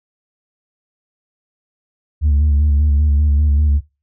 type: tone with vibrato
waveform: sine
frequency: 73.42 Hz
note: D2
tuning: in tune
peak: -8 dBFS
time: 2.21-3.81 s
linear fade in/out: 50 ms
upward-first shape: square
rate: 5.1 Hz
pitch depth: 43 cents each way
effects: noise-tail reverb RT60 0.3 s tail -22 dB re dry + tanh soft clip ceiling -9 dBFS